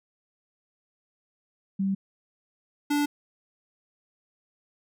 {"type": "tone pair in turn", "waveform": ["sine", "square"], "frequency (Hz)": [194.4, 291.3], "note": ["G3", "D4"], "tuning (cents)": [-14, -14], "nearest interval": "perfect fifth", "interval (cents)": 700, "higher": "second", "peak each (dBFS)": [-23, -23], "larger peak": "neither", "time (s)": [[1.79, 1.95], [2.9, 3.06]], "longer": "neither", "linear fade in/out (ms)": 10, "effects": []}